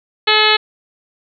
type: harmonic tone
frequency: 429.2 Hz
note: A4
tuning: 43 cents flat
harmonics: 1 / 2 / 3 / 4 / 5 / 6 / 7 / 8 / 9 / 10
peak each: -19 / -19 / -19 / -19 / -19 / -19 / -19 / -19 / -19 / -19 dBFS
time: 0.27-0.57 s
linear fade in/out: 10 ms
effects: none